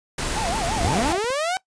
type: noise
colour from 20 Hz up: pink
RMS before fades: -26 dBFS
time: 0.18-1.13 s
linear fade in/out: 5 ms
type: tone with vibrato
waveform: triangle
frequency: 777 Hz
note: G5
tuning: 16 cents flat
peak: -23 dBFS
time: 0.36-1.17 s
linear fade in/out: 5 ms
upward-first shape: sine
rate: 5.9 Hz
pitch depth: 260 cents each way
type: clicks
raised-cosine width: 2 ms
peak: -25 dBFS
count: 11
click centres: 0.775 / 0.809 / 0.847 / 0.916 / 0.952 / 0.987 / 1.046 / 1.149 / 1.181 / 1.243 / 1.304 s
type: linear sweep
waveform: sawtooth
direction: up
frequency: 30.23 to 770 Hz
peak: -18 dBFS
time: 0.8-1.57 s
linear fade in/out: 0 ms
effects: noise-tail reverb RT60 0.1 s tail -20 dB re dry + resampled to 22050 Hz